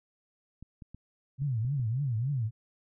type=clicks; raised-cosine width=5 ms; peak=-33 dBFS; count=6; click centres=0.626 / 0.822 / 0.946 / 1.42 / 1.649 / 1.798 s
type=tone with vibrato; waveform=sine; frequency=125.6 Hz; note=B2; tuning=30 cents sharp; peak=-27 dBFS; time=1.38-2.51 s; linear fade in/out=50 ms; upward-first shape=triangle; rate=3.5 Hz; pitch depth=300 cents each way
effects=none